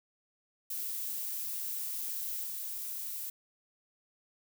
violet noise with level steps, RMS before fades -37 / -39 dBFS, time 0.7-3.3 s, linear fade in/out 5 ms, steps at 2.44 s, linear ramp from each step 2 ms, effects none

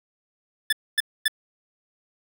25% pulse tone bursts, 1744 Hz, A6, 16 cents flat, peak -14 dBFS, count 3, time 0.7-1.281 s, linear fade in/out 5 ms, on 27 ms, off 250 ms, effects none

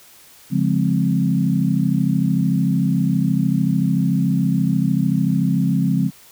sine chord, Db major seventh, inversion none, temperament equal with one note detuned, 140.85 / 174.61 / 207.7 / 261.6 Hz, Db3 / F3 / Ab3 / C4, +28 / 0 / 0 / 0 cents, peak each -21 / -19 / -21 / -22 dBFS, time 0.5-6.11 s, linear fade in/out 50 ms, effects white hiss -47 dBFS RMS until 6.31 s

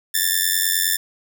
5% pulse tone with amplitude modulation, 1771 Hz, A6, 11 cents sharp, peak -3 dBFS, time 0.14-0.97 s, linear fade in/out 10 ms, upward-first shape sine, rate 89.7 Hz, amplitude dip 80%, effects none

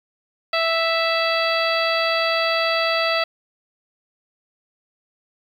harmonic tone with a mistuned harmonic, 659 Hz, E5, 1 cent flat, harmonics 1 / 2 / 3 / 4 / 5 / 6 / 7, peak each -22 / -24 / -26 / -26 / -29 / -31 / -28 dBFS, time 0.53-3.24 s, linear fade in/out 5 ms, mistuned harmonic 5, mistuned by +24 cents, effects 8-bit

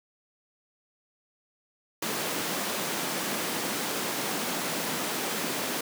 pink high-pass noise, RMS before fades -31 dBFS, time 2.02-5.81 s, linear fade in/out 5 ms, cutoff 180 Hz, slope 24 dB/octave, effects none

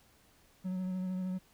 triangle tone with vibrato, 185 Hz, F#3, in tune, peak -31 dBFS, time 0.64-1.39 s, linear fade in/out 20 ms, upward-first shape sine, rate 13 Hz, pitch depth 20 cents each way, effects pink hiss -65 dBFS RMS until 1.53 s

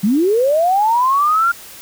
sine linear sweep, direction up, 183.5 to 1413 Hz, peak -11 dBFS, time 0.03-1.52 s, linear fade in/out 10 ms, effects white hiss -37 dBFS RMS until 1.81 s

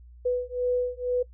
sine beating tone pair, 494.4 / 496.5 Hz, B4 / B4, +2 / +9 cents, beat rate 2.1 Hz, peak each -27 dBFS, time 0.25-1.23 s, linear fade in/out 10 ms, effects noise-tail reverb RT60 0.1 s tail -21 dB re dry + added 60 Hz sine -46 dBFS peak until 1.33 s

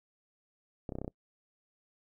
clicks, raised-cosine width 2 ms, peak -24 dBFS, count 7, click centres 0.892 / 0.922 / 0.954 / 0.986 / 1.016 / 1.046 / 1.079 s, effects noise-tail reverb RT60 0.1 s tail -25 dB re dry

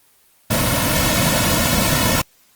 pink noise with comb filter, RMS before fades -17 dBFS, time 0.5-2.22 s, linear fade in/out 10 ms, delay 2.5 ms, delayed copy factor -0.9, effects white hiss -55 dBFS RMS until 2.55 s + Opus 24 kbps

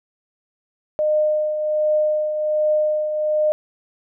sine tone with tremolo, 610 Hz, D#5, 34 cents flat, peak -14 dBFS, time 0.99-3.52 s, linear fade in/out 0 ms, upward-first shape triangle, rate 1.3 Hz, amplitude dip 55%, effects none

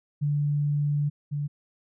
sine tone pair in turn, 146 / 145.49 Hz, D3 / D3, -10 / -16 cents, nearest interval unison, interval 6 cents, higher first, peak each -22 / -26 dBFS, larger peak first, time 0.21-1.1 / 1.31-1.48 s, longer first, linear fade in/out 20 ms, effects none

